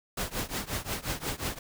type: noise with tremolo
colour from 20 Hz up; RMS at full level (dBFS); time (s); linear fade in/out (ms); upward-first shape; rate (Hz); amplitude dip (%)
pink; -30; 0.17-1.59; 5; triangle; 5.6; 95
effects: none